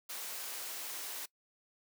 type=high-pass noise; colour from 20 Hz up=white; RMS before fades=-42 dBFS; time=0.09-1.26 s; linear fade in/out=10 ms; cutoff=370 Hz; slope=12 dB/octave; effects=noise-tail reverb RT60 0.1 s tail -22 dB re dry